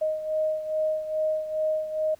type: beating tone pair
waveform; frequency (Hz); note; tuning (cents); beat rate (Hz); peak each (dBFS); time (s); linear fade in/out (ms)
sine; 622.3 / 624.7; D#5 / D#5; 0 / +7; 2.4; -25 / -31; 0.01-2.15; 10
effects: pink hiss -59 dBFS RMS until 2.19 s